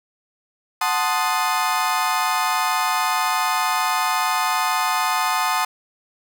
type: chord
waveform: 35% pulse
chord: F# diminished seventh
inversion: none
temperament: equal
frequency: 740 / 880 / 1046.5 / 1244.5 Hz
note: F#5 / A5 / C6 / Eb6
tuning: 0 / 0 / 0 / 0 cents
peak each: -24 / -22 / -23 / -22 dBFS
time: 0.81-5.65 s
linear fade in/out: 5 ms
effects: none